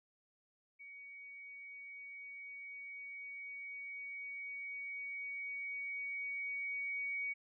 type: tone with level ramp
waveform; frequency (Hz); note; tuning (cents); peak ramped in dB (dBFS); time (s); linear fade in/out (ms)
sine; 2248; C#7; +24; -50 to -36; 0.79-7.34; 20
effects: none